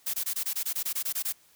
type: noise bursts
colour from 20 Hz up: blue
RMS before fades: -30 dBFS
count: 13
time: 0.06-1.326 s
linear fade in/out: 10 ms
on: 78 ms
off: 21 ms
effects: white hiss -61 dBFS RMS until 1.55 s